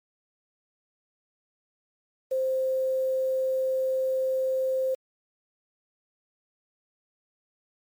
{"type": "tone with quantisation", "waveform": "sine", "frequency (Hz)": 523.3, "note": "C5", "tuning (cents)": 0, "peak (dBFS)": -23, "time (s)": [2.31, 4.95], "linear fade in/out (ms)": 10, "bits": 8, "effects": ["MP3 96 kbps"]}